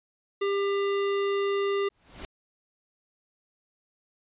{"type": "tone", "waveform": "square", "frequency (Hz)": 398.6, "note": "G4", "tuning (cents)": 29, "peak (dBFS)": -25, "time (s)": [0.41, 1.89], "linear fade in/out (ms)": 10}
{"type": "noise with exponential growth", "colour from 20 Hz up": "pink", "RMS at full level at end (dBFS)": -37, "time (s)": [1.9, 2.25], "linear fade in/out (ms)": 0, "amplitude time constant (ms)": 75}
{"effects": ["resampled to 8000 Hz"]}